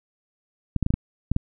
clicks, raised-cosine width 5 ms, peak -9 dBFS, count 7, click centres 0.763 / 0.827 / 0.864 / 0.905 / 0.94 / 1.316 / 1.364 s, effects none

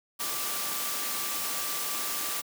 sine tone in noise, 1172 Hz, D6, 4 cents flat, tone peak -41 dBFS, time 0.19-2.42 s, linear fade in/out 20 ms, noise white, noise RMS -32 dBFS, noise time 0.19-2.42 s, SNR -12 dB, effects high-pass 200 Hz 12 dB/octave

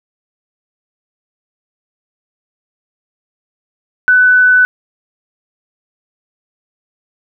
sine tone, 1498 Hz, F#6, 21 cents sharp, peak -5 dBFS, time 4.08-4.65 s, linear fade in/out 0 ms, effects none

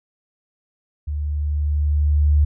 sine tone with level ramp, 74 Hz, D2, 14 cents sharp, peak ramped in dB -22 to -11 dBFS, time 1.07-2.45 s, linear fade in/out 10 ms, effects none

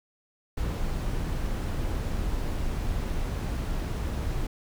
brown noise, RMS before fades -29 dBFS, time 0.57-4.47 s, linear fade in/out 5 ms, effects none

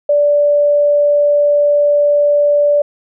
sine tone, 583 Hz, D5, 13 cents flat, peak -8 dBFS, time 0.09-2.82 s, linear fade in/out 5 ms, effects none

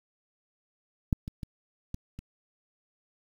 clicks, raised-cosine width 5 ms, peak -11 / -24 / -24 / -22 / -28 dBFS, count 5, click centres 1.128 / 1.279 / 1.432 / 1.944 / 2.19 s, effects 8-bit

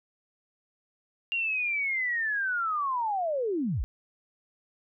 sine linear sweep, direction down, 2794 to 32.7 Hz, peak -26 dBFS, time 1.32-3.84 s, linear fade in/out 0 ms, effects none

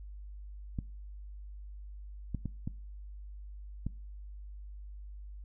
clicks, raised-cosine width 5 ms, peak -22 dBFS, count 5, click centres 0.788 / 2.347 / 2.457 / 2.675 / 3.866 s, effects noise-tail reverb RT60 0.4 s tail -22 dB re dry + added 50 Hz sine -43 dBFS peak until 5.44 s

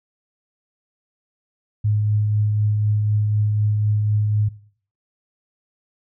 sine tone with tremolo, 105.5 Hz, G#2, 28 cents sharp, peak -15 dBFS, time 1.84-4.49 s, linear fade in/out 10 ms, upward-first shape triangle, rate 4 Hz, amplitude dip 30%, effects noise-tail reverb RT60 0.5 s tail -18 dB re dry

